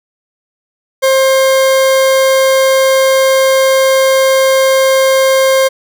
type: tone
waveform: 40% pulse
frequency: 531 Hz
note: C5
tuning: 25 cents sharp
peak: -6 dBFS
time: 1.02-5.69 s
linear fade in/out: 20 ms
effects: none